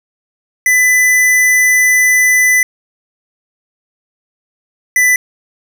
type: tone pair in turn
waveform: square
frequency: 2000 / 1992.4 Hz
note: B6 / B6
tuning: +21 / +15 cents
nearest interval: unison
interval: 6 cents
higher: first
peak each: -8 dBFS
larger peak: neither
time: 0.66-2.63 / 4.96-5.16 s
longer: first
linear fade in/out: 2 ms
effects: none